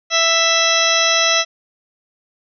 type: harmonic tone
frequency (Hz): 661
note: E5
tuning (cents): +5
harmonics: 1 / 2 / 3 / 4 / 5 / 6 / 8 / 9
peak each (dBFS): -21 / -21 / -21 / -21 / -21 / -21 / -21 / -21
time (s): 0.1-1.45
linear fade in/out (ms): 50
effects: none